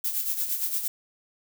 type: noise with tremolo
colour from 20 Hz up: violet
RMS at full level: -26 dBFS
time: 0.04-0.88 s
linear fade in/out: 5 ms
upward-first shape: sine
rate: 8.7 Hz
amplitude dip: 60%
effects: none